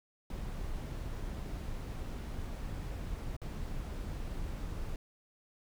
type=noise with dropouts; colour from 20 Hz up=brown; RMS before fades=-39 dBFS; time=0.3-4.96 s; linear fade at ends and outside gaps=2 ms; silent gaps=3.366-3.416 s; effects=none